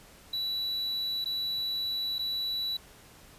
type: tone with dropouts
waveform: triangle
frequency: 3940 Hz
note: B7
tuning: 5 cents flat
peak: -28 dBFS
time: 0.33-2.77 s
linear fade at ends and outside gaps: 5 ms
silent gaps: 1.245-1.257 / 2.184-2.191 s
effects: pink hiss -54 dBFS RMS until 3.38 s + resampled to 32000 Hz